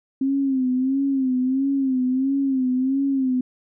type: tone with vibrato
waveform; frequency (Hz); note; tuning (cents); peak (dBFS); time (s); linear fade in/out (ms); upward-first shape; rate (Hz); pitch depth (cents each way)
sine; 264.5; C4; +19; -18; 0.21-3.41; 5; sine; 1.5; 78
effects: none